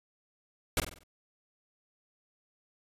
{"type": "noise with echo", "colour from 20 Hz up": "pink", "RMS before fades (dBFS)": -27, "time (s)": [0.77, 0.8], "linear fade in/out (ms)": 2, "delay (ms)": 47, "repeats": 5, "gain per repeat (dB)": -7, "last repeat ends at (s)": 1.035, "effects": ["resampled to 32000 Hz"]}